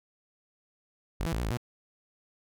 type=tone with pitch steps; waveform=sawtooth; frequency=48.33 / 165.7 / 54.7 / 61.6 / 51.8 / 120.5 Hz; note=G1 / E3 / A1 / B1 / G#1 / B2; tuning=-24 / +9 / -9 / -4 / -4 / -42 cents; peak=-25 dBFS; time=1.2-1.572 s; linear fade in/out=0 ms; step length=62 ms; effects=none